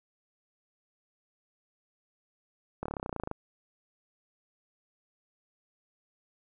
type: slowing click train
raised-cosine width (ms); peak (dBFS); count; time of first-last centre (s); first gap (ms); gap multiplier
1; -20; 16; 2.83-3.314; 26; 1.03
effects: none